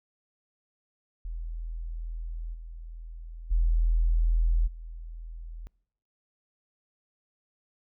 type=tone with level steps; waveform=sine; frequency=41.12 Hz; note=E1; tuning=4 cents flat; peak=-32 / -38 / -20 / -37 dBFS; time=1.25-5.67 s; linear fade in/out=0 ms; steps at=2.53 / 3.5 / 4.66 s; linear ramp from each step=20 ms; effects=noise-tail reverb RT60 0.8 s tail -26 dB re dry